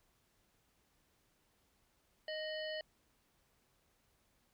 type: harmonic tone with a mistuned harmonic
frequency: 622 Hz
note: D#5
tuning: 1 cent flat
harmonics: 1 / 3 / 5 / 7 / 8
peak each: -41 / -46 / -47 / -50 / -60 dBFS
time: 2.28-2.81 s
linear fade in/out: 2 ms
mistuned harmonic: 5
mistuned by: -68 cents
effects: pink hiss -75 dBFS RMS until 4.53 s